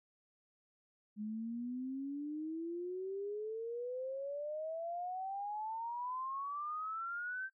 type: exponential sweep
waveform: sine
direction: up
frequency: 207.7 to 1568 Hz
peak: -38 dBFS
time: 1.16-7.5 s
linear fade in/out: 50 ms
effects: noise-tail reverb RT60 0.1 s tail -24 dB re dry